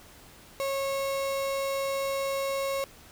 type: tone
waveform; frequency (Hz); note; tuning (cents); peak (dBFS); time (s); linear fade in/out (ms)
35% pulse; 547; C#5; -23; -26; 0.6-2.84; 0
effects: pink hiss -52 dBFS RMS until 3.11 s